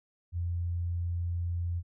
sine tone, 86.5 Hz, F2, 16 cents flat, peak -29 dBFS, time 0.32-1.83 s, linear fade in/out 50 ms, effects none

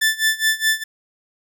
sawtooth tone with tremolo, 1760 Hz, A6, in tune, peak -10 dBFS, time 0.01-0.84 s, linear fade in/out 10 ms, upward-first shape sine, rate 4.8 Hz, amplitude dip 90%, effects none

